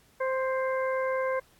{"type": "harmonic tone with a mistuned harmonic", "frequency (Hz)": 523, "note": "C5", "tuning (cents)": -1, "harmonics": [1, 2, 3, 4], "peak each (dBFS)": [-27, -33, -37, -39], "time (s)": [0.2, 1.4], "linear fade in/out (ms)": 10, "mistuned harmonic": 3, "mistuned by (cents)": 16, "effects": ["pink hiss -62 dBFS RMS until 1.59 s", "AAC 64 kbps"]}